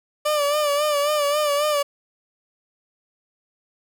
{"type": "tone with vibrato", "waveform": "30% pulse", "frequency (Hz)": 588, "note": "D5", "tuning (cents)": 2, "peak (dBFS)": -16, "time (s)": [0.25, 1.83], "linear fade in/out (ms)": 10, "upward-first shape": "sine", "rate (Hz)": 3.7, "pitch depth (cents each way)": 57, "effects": []}